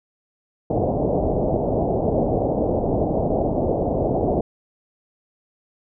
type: low-pass noise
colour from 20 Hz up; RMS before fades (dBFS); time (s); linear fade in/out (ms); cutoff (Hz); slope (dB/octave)
white; -21; 0.7-4.41; 5; 720; 48
effects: none